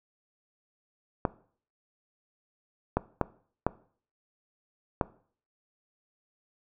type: clicks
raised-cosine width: 1 ms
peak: -10 dBFS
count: 5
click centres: 1.252 / 2.97 / 3.213 / 3.666 / 5.012 s
effects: noise-tail reverb RT60 0.5 s tail -19 dB re dry